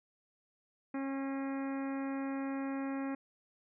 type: harmonic tone with a mistuned harmonic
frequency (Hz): 272.2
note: C#4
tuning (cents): -31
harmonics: 1 / 2 / 3 / 4 / 5 / 6 / 7 / 8 / 9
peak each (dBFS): -35 / -45 / -47 / -50 / -52 / -53 / -53 / -57 / -56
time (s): 0.94-3.15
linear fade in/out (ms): 5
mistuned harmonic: 8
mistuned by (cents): -36
effects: none